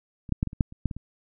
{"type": "clicks", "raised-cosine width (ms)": 5, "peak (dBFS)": [-27, -10, -10, -17, -27, -8, -30, -12, -21, -25], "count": 10, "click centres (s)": [0.292, 0.323, 0.429, 0.473, 0.531, 0.608, 0.724, 0.857, 0.912, 0.966], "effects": []}